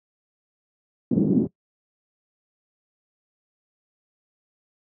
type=band-pass noise; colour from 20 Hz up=pink; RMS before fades=-20 dBFS; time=1.11-1.47 s; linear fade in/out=5 ms; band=170 to 300 Hz; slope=24 dB/octave; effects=noise-tail reverb RT60 0.1 s tail -20 dB re dry + high-pass 100 Hz 12 dB/octave